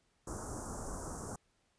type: band-stop noise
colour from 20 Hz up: pink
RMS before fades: -42 dBFS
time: 0.27-1.36 s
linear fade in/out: 5 ms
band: 1400 to 6000 Hz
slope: 48 dB/octave
effects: pink hiss -75 dBFS RMS until 1.78 s + resampled to 22050 Hz